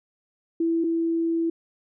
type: tone pair in turn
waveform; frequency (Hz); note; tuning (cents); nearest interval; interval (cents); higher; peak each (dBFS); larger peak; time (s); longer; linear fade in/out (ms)
sine; 331.3 / 331.3; E4 / E4; +9 / +9; unison; 0; neither; -20 / -21; first; 0.6-0.84 / 0.84-1.5; second; 5
effects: none